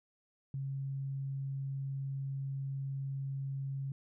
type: tone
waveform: sine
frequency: 136.5 Hz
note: C#3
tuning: 26 cents flat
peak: -35 dBFS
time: 0.54-3.92 s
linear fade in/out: 2 ms
effects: none